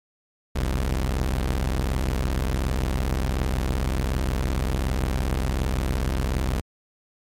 sawtooth tone pair together, 41.34 / 65.41 Hz, E1 / C2, +6 / 0 cents, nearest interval minor sixth, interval 794 cents, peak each -22 / -20 dBFS, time 0.55-6.61 s, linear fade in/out 10 ms, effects MP3 64 kbps

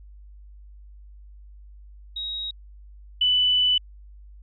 sine tone pair in turn, 3797 / 2987 Hz, A#7 / F#7, +31 / +16 cents, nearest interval major third, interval 415 cents, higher first, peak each -28 / -17 dBFS, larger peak second, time 2.16-2.51 / 3.21-3.78 s, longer second, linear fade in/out 5 ms, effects added 50 Hz sine -43 dBFS peak until 4.42 s

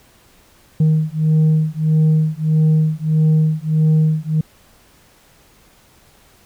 sine beating tone pair, 155.56 / 157.16 Hz, D#3 / D#3, 0 / +18 cents, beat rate 1.6 Hz, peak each -13 dBFS, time 0.8-4.41 s, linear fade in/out 5 ms, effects tanh soft clip ceiling -9 dBFS + pink hiss -51 dBFS RMS until 6.45 s

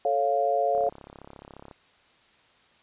sine chord, A augmented, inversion none, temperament equal, 440 / 554.4 / 698.5 Hz, A4 / C#5 / E#5, 0 / 0 / 0 cents, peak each -29 / -26 / -24 dBFS, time 0.05-0.89 s, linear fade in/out 2 ms
click train, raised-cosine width 1 ms, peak -30 dBFS, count 34, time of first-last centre 0.75-1.712 s, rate 34.3 Hz
effects white hiss -60 dBFS RMS until 2.82 s + resampled to 8000 Hz

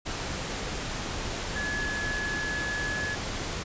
sine tone in noise, 1700 Hz, G#6, 40 cents sharp, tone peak -30 dBFS, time 1.55-3.16 s, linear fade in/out 20 ms, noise pink, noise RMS -33 dBFS, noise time 0.05-3.64 s, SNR 0 dB, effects resampled to 16000 Hz

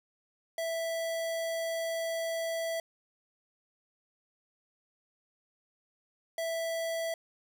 square tone bursts at uneven times, 659.3 Hz, E5, in tune, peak -32 dBFS, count 2, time 0.58-2.8 / 6.38-7.14 s, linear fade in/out 2 ms, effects none

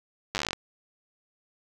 slowing click train, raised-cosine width 0.2 ms, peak -11 dBFS, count 13, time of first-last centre 0.35-0.531 s, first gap 9 ms, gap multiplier 1.09, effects none

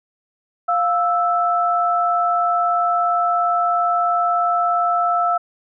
sine tone pair together, 700.9 / 1318.5 Hz, F5 / E6, +6 / 0 cents, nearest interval major seventh, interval 1094 cents, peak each -18 dBFS, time 0.68-5.38 s, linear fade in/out 10 ms, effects none

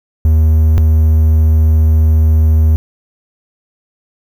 triangle tone pair in turn, 78.6 / 78.6 Hz, D#2 / D#2, +18 / +18 cents, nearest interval unison, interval 0 cents, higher neither, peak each -4 dBFS, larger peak neither, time 0.25-0.78 / 0.78-2.76 s, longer second, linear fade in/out 0 ms, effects 7-bit

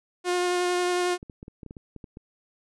sawtooth tone with vibrato, 357.1 Hz, F4, 39 cents sharp, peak -19 dBFS, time 0.24-1.18 s, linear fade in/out 50 ms, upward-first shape sine, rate 11 Hz, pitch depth 11 cents each way
clicks, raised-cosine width 3 ms, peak -28 dBFS, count 11, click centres 1.229 / 1.298 / 1.429 / 1.481 / 1.632 / 1.663 / 1.709 / 1.768 / 1.963 / 2.042 / 2.171 s
effects resampled to 24000 Hz

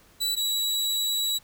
sawtooth tone pair in turn, 3951 / 3903 Hz, B7 / B7, 0 / -21 cents, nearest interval unison, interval 21 cents, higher first, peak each -21 dBFS, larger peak neither, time 0.2-0.36 / 0.36-1.39 s, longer second, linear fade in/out 20 ms, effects pink hiss -57 dBFS RMS until 1.43 s

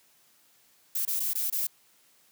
violet noise with dropouts, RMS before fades -29 dBFS, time 0.95-1.67 s, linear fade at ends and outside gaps 5 ms, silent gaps 1.052-1.076 / 1.197-1.201 / 1.334-1.352 / 1.501-1.524 s, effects white hiss -63 dBFS RMS until 2.31 s + high-pass 100 Hz 12 dB/octave

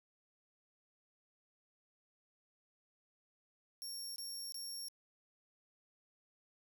25% pulse tone bursts, 5520 Hz, F8, 21 cents flat, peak -38 dBFS, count 3, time 3.82-4.884 s, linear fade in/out 0 ms, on 340 ms, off 22 ms, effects none

